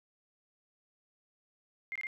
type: tone bursts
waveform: sine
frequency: 2112 Hz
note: C7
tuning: 16 cents sharp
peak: -35 dBFS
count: 3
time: 1.92-2.069 s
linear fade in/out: 0 ms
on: 35 ms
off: 22 ms
effects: none